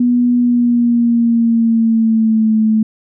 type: tone with pitch glide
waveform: sine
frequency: 243.7 to 218.4 Hz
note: B3 to A3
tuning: -23 to -13 cents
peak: -9 dBFS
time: 0-2.83 s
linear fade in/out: 5 ms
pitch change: -190 cents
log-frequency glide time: 0.38-2.55 s
effects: none